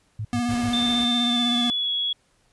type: tone bursts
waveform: sine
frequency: 107 Hz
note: A2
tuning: 48 cents flat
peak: -26 dBFS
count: 4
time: 0.19-0.693 s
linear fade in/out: 5 ms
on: 59 ms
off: 89 ms
type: tone with vibrato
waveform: square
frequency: 240.2 Hz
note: B3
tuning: 48 cents flat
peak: -23 dBFS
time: 0.33-1.7 s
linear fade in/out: 0 ms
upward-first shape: square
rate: 16 Hz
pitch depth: 20 cents each way
type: noise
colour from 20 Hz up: pink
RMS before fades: -37 dBFS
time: 0.49-1.05 s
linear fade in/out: 10 ms
type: tone with pitch glide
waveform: sine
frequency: 3573 to 3353 Hz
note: A7 to G#7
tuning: +26 to +16 cents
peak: -22 dBFS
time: 0.73-2.13 s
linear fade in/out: 5 ms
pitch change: -110 cents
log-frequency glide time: 1.24-1.91 s
effects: pink hiss -64 dBFS RMS until 2.52 s + resampled to 24000 Hz